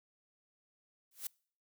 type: noise with exponential growth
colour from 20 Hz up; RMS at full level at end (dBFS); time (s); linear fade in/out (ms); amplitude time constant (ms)
blue; -35; 1.11-1.27; 5; 34
effects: noise-tail reverb RT60 0.5 s tail -26 dB re dry